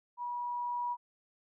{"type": "tone with level ramp", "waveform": "sine", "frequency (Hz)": 968, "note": "B5", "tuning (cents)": -35, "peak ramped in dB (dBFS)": [-35, -31], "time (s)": [0.17, 0.97], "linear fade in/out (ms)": 50, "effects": []}